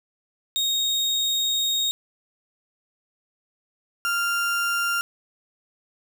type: tone pair in turn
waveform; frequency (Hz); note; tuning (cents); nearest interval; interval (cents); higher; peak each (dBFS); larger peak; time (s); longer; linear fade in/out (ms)
35% pulse; 3729 / 1392.8; A#7 / F6; 0 / -5; octave + perfect fourth; 1705; first; -19 / -20; first; 0.56-1.91 / 4.05-5.01; first; 0
effects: none